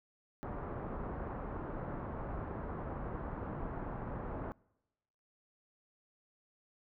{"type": "low-pass noise", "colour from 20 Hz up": "pink", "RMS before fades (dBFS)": -41, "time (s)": [0.43, 4.52], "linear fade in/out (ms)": 0, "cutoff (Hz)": 1300, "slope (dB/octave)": 24, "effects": ["noise-tail reverb RT60 1.0 s tail -26 dB re dry"]}